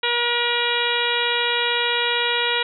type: harmonic tone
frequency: 477.8 Hz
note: A#4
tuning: 43 cents sharp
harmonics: 1 / 2 / 3 / 4 / 5 / 6 / 7 / 8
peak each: -27 / -27 / -27 / -27 / -27 / -27 / -27 / -27 dBFS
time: 0.03-2.63 s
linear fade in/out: 5 ms
effects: none